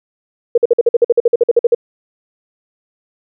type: tone bursts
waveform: sine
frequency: 473.1 Hz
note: A#4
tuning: 26 cents sharp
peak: -5 dBFS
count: 16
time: 0.55-1.748 s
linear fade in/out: 5 ms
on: 28 ms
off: 50 ms
effects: none